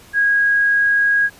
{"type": "tone", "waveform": "sine", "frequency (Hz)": 1644, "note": "G#6", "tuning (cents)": -18, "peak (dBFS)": -12, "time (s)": [0.13, 1.3], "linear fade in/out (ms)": 50, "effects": ["pink hiss -45 dBFS RMS until 1.39 s", "resampled to 32000 Hz"]}